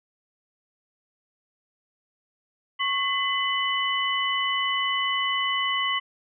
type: tone cluster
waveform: sine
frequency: 1100 / 2025 / 2989 Hz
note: C#6 / B6 / F#7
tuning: -14 / +43 / +17 cents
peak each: -27 dBFS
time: 2.79-6 s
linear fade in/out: 20 ms
effects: none